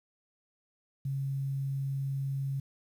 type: tone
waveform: sine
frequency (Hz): 136.8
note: C#3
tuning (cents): -23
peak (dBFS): -30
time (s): 1.05-2.6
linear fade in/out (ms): 5
effects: 10-bit